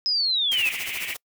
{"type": "linear sweep", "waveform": "sine", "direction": "down", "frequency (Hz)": [5140, 2489], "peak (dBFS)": -20, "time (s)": [0.06, 0.69], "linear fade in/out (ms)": 0}
{"type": "noise with tremolo", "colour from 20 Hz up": "white", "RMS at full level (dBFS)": -32, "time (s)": [0.51, 1.17], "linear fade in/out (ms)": 10, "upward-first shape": "sine", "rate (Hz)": 14, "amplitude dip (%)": 75}
{"type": "band-pass noise", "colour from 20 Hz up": "pink", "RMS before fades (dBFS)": -32, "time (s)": [0.52, 1.15], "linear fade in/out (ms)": 20, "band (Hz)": [2100, 2900], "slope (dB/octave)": 48}
{"effects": ["noise-tail reverb RT60 0.1 s tail -26 dB re dry"]}